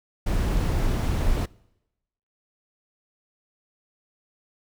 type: noise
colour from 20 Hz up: brown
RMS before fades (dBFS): -23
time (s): 0.26-1.46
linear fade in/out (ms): 10
effects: noise-tail reverb RT60 0.9 s tail -24 dB re dry